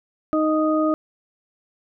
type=harmonic tone; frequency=310.9 Hz; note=D#4; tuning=1 cent flat; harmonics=1 / 2 / 4; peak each=-19 / -22 / -25 dBFS; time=0.33-0.94 s; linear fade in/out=0 ms; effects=none